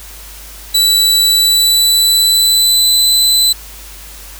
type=tone with pitch glide; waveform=sawtooth; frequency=3951 to 4015 Hz; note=B7 to B7; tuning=0 to +28 cents; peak=-5 dBFS; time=0.74-3.53 s; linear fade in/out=10 ms; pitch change=+28 cents; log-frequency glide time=1.27-3.13 s; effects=added 50 Hz sine -34 dBFS peak until 4.39 s + white hiss -34 dBFS RMS until 4.39 s